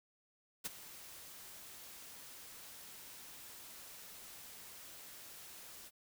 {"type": "noise with ADSR envelope", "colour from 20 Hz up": "white", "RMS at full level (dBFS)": -38, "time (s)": [0.64, 5.91], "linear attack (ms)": 20, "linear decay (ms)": 20, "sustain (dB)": -15, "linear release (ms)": 44, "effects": []}